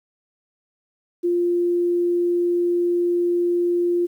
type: tone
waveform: sine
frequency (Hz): 349.2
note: F4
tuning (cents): 0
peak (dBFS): -17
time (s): 1.23-4.07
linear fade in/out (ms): 20
effects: 9-bit